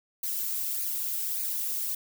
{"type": "noise with flanger", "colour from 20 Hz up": "violet", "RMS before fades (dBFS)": -31, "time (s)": [0.23, 1.95], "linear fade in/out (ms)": 5, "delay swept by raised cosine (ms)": [0.45, 2.45], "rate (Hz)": 1.7, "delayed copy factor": 0.7, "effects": []}